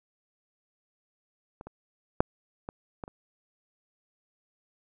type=clicks; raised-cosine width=1 ms; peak=-28 / -28 / -6 / -22 / -22 / -30 dBFS; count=6; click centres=1.611 / 1.67 / 2.205 / 2.689 / 3.038 / 3.079 s; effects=none